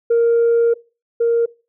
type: tone pair in turn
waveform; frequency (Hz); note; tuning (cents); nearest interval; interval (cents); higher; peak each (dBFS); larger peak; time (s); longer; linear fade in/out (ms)
sine; 466.2 / 466.2; A#4 / A#4; 0 / 0; unison; 0; neither; -9 / -11; first; 0.1-0.74 / 1.2-1.46; first; 10
effects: noise-tail reverb RT60 0.3 s tail -21 dB re dry + tanh soft clip ceiling -9 dBFS